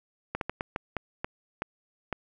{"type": "slowing click train", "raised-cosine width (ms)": 0.5, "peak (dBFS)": -15, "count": 9, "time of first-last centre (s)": [0.35, 2.127], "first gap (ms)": 62, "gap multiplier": 1.35, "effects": []}